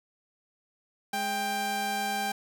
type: tone pair together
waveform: sawtooth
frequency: 209.2 / 790 Hz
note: G#3 / G5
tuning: +13 / +13 cents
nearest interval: octave + major seventh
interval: 2300 cents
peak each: -33 / -25 dBFS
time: 1.13-2.32 s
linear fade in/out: 5 ms
effects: none